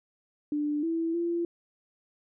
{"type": "tone with pitch steps", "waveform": "sine", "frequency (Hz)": [295.8, 329.5, 341.4], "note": ["D4", "E4", "F4"], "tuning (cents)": [13, -1, -39], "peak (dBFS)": -26, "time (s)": [0.52, 1.45], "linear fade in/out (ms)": 2, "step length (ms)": 310, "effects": []}